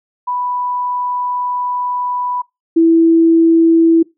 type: tone pair in turn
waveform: sine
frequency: 987.8 / 329.6 Hz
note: B5 / E4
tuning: 0 / 0 cents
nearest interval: octave + perfect fifth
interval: 1900 cents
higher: first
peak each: -16 / -6 dBFS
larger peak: second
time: 0.27-2.42 / 2.76-4.03 s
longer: first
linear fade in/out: 10 ms
effects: noise-tail reverb RT60 0.2 s tail -22 dB re dry